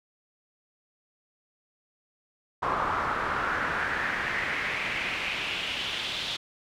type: noise with band-pass filter sweep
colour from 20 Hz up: brown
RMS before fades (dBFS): -30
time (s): 2.62-6.37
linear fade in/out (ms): 10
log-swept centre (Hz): 1100 to 3600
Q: 3.4
effects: none